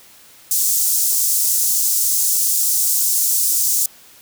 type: high-pass noise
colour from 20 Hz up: pink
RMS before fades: -17 dBFS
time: 0.51-3.86 s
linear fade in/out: 2 ms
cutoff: 6400 Hz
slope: 24 dB/octave
effects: white hiss -46 dBFS RMS until 4.21 s